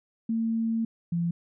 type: tone pair in turn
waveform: sine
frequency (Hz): 226.3 / 170.46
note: A3 / F3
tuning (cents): +49 / -42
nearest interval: perfect fourth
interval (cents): 491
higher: first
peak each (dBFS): -24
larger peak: neither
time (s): 0.29-0.85 / 1.12-1.31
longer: first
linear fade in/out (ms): 5
effects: none